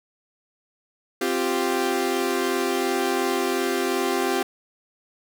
sawtooth chord, C suspended fourth, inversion none, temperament equal, 261.6 / 349.2 / 392 Hz, C4 / F4 / G4, 0 / 0 / 0 cents, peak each -24 / -22 / -21 dBFS, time 1.21-4.43 s, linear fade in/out 5 ms, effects none

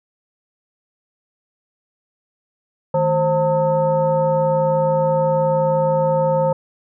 sine tone with frequency modulation, 530 Hz, C5, 22 cents sharp, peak -14 dBFS, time 2.94-6.53 s, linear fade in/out 5 ms, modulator 373 Hz, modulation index 0.92, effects none

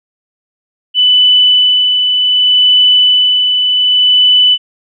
sine tone with tremolo, 2991 Hz, F#7, 18 cents sharp, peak -4 dBFS, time 0.94-4.58 s, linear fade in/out 50 ms, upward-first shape sine, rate 0.66 Hz, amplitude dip 40%, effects none

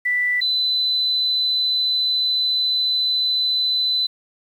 sine tone pair in turn, 1975.5 / 4013 Hz, B6 / B7, 0 / +27 cents, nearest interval octave, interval 1227 cents, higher second, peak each -17 dBFS, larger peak neither, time 0.05-0.41 / 0.41-4.07 s, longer second, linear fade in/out 10 ms, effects 8-bit

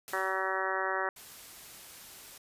white noise with exponential decay, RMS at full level -43 dBFS, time 0.08-0.73 s, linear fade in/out 0 ms, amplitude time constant 140 ms
harmonic tone, 190 Hz, F#3, 46 cents sharp, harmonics 2 / 3 / 4 / 5 / 6 / 7 / 8 / 9 / 10, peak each -38 / -38 / -38 / -38 / -38 / -38 / -38 / -38 / -38 dBFS, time 0.13-1.09 s, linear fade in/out 2 ms
white noise, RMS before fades -49 dBFS, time 1.16-2.38 s, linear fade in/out 5 ms
effects resampled to 32000 Hz

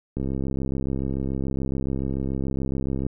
click train, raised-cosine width 3 ms, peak -15 dBFS, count 195, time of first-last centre 0.17-3.066 s, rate 67 Hz, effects none

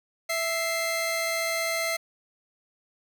sawtooth tone pair together, 659.3 / 2093 Hz, E5 / C7, 0 / 0 cents, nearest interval octave + minor sixth, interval 2000 cents, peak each -25 dBFS, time 0.29-1.97 s, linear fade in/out 10 ms, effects none

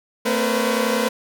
sawtooth tone cluster, 224.2 / 258.5 / 478.3 / 509 / 561 Hz, A3 / C4 / A#4 / C5 / C#5, +33 / -21 / +44 / -48 / +21 cents, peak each -19 / -25 / -21 / -19 / -27 dBFS, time 0.25-1.09 s, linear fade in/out 10 ms, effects none

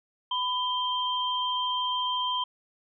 sine tone pair together, 1000 / 3157 Hz, B5 / G7, +21 / +12 cents, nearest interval octave + minor sixth, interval 1991 cents, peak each -28 / -29 dBFS, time 0.31-2.44 s, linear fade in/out 5 ms, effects none

